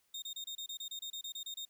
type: tone bursts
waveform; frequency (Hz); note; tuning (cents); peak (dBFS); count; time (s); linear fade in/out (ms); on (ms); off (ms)
35% pulse; 3680; A#7; -23; -38; 14; 0.14-1.652; 5; 82; 28
effects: white hiss -75 dBFS RMS until 1.69 s